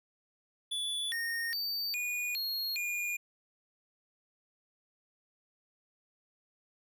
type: tone with pitch steps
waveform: square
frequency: 3449 / 1847 / 4602 / 2452 / 4286 / 2429 Hz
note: A7 / A#6 / D8 / D#7 / C8 / D#7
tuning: -35 / -16 / -36 / -26 / +41 / -42 cents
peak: -33 dBFS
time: 0.71-3.17 s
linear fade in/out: 10 ms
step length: 410 ms
effects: none